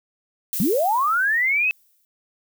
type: noise with exponential decay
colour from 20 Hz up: violet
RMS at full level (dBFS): -25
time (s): 0.53-2.05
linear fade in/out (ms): 0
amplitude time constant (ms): 330
type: linear sweep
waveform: sine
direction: up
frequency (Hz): 160.9 to 2624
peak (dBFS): -17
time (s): 0.6-1.71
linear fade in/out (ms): 0
effects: none